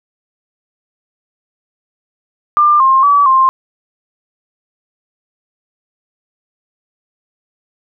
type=tone with pitch steps; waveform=sine; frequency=1194 / 1062 / 1146 / 1055 Hz; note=D6 / C6 / D6 / C6; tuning=+28 / +25 / -43 / +14 cents; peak=-6 dBFS; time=2.57-3.49 s; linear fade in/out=0 ms; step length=230 ms; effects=none